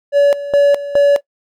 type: tone with tremolo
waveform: triangle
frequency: 570 Hz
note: C#5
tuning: 48 cents sharp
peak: -5 dBFS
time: 0.12-1.21 s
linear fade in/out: 50 ms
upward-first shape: square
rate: 2.4 Hz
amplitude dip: 80%
effects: noise-tail reverb RT60 0.1 s tail -20 dB re dry